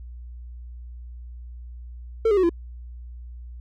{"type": "tone with pitch steps", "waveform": "triangle", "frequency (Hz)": [448.6, 409, 372.9, 340], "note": ["A4", "G#4", "F#4", "F4"], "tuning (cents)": [34, -26, 14, -46], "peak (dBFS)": -14, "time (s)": [2.25, 2.494], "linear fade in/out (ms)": 5, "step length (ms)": 61, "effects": ["added 60 Hz sine -36 dBFS peak until 3.6 s"]}